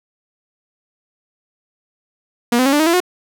sawtooth tone with pitch steps, 238.6 / 255.7 / 274.1 / 293.8 / 314.8 / 337.4 / 361.6 Hz, A#3 / C4 / C#4 / D4 / D#4 / E4 / F#4, +41 / -40 / -19 / +1 / +20 / +40 / -40 cents, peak -8 dBFS, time 2.52-3.003 s, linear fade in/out 5 ms, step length 69 ms, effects none

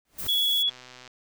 pink noise with exponential growth, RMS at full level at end -36 dBFS, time 0.05-0.27 s, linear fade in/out 2 ms, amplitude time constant 46 ms
violet noise, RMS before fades -34 dBFS, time 0.18-0.63 s, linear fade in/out 10 ms
sine tone, 3371 Hz, G#7, 25 cents sharp, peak -21 dBFS, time 0.28-0.7 s, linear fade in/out 10 ms
click train, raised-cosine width 0.2 ms, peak -28 dBFS, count 51, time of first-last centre 0.68-1.077 s, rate 126 Hz
effects none

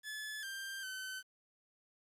sawtooth tone with pitch steps, 1723 / 1582 / 1525 Hz, A6 / G6 / G6, -37 / +15 / -48 cents, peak -38 dBFS, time 0.03-1.23 s, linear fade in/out 50 ms, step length 400 ms, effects resampled to 32000 Hz + 11-bit

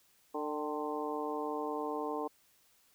harmonic tone with a mistuned harmonic, 149.5 Hz, D3, 31 cents sharp, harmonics 2 / 3 / 4 / 5 / 6 / 7, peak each -40 / -38 / -44 / -42 / -43 / -42 dBFS, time 0.34-2.28 s, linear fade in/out 10 ms, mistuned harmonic 5, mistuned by +55 cents, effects white hiss -68 dBFS RMS until 2.94 s

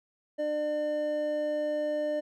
triangle tone pair together, 300 / 600 Hz, D4 / D5, +37 / +37 cents, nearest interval octave, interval 1200 cents, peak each -34 / -26 dBFS, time 0.38-2.21 s, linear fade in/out 20 ms, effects none

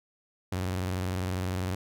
sawtooth tone with vibrato, 92.4 Hz, F#2, 2 cents flat, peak -25 dBFS, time 0.52-1.75 s, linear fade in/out 5 ms, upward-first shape triangle, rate 20 Hz, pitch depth 170 cents each way, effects none

